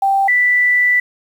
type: tone pair in turn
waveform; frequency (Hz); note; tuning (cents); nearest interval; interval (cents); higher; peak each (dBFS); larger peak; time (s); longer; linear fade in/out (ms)
sine; 784 / 1975.6; G5 / B6; 0 / 0; octave + major third; 1600; second; -11 / -10; second; 0.02-0.28 / 0.28-1; second; 5
effects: 7-bit